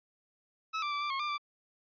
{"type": "tone with pitch steps", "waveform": "sawtooth", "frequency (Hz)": [1296, 1176, 1161, 1177, 1084, 1192, 1171], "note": ["E6", "D6", "D6", "D6", "C#6", "D6", "D6"], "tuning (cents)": [-30, 2, -20, 3, -39, 25, -5], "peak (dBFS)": -28, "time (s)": [0.73, 1.381], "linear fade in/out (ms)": 20, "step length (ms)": 93, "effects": ["resampled to 11025 Hz"]}